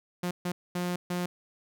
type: tone bursts at uneven times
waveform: sawtooth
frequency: 177.7 Hz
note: F3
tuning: 30 cents sharp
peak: -25 dBFS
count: 4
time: 0.23-0.31 / 0.45-0.52 / 0.75-0.96 / 1.1-1.26 s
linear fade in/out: 5 ms
effects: none